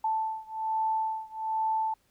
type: beating tone pair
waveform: sine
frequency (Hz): 880 / 881.2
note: A5 / A5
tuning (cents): 0 / +2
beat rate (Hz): 1.2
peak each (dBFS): -30 / -31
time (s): 0.04-1.94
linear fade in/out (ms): 5
effects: pink hiss -69 dBFS RMS until 2.1 s